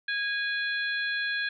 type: harmonic tone with a mistuned harmonic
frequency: 822 Hz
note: G#5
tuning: 18 cents flat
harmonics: 2 / 3 / 4 / 5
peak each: -28 / -37 / -37 / -38 dBFS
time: 0.08-1.49 s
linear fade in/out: 5 ms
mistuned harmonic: 4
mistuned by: +48 cents
effects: none